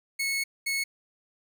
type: tone bursts at uneven times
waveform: sawtooth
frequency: 2195 Hz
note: C#7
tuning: 18 cents flat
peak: -23 dBFS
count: 2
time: 0.19-0.44 / 0.66-0.84 s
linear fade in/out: 10 ms
effects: none